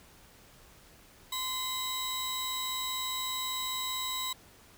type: tone pair together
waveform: sawtooth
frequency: 1030 / 3889 Hz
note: C6 / B7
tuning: -28 / -27 cents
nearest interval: octave + major seventh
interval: 2301 cents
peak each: -33 / -31 dBFS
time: 1.32-4.33 s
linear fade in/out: 5 ms
effects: pink hiss -57 dBFS RMS until 4.77 s